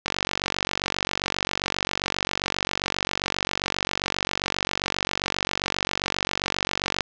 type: click train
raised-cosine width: 0.2 ms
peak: -5 dBFS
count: 331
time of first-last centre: 0.06-7.007 s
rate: 47.5 Hz
effects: low-pass 6000 Hz 12 dB/octave